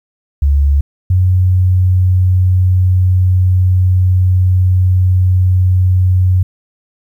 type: tone pair in turn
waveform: sine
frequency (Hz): 71 / 92.01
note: C#2 / F#2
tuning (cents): +42 / -9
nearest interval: major third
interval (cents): 449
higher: second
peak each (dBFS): -7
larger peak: neither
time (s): 0.42-0.81 / 1.1-6.43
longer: second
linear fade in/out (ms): 5
effects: 8-bit